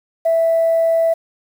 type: tone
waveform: sine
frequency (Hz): 659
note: E5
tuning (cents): -1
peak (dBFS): -11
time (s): 0.25-1.14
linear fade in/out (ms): 10
effects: tanh soft clip ceiling -8 dBFS + 7-bit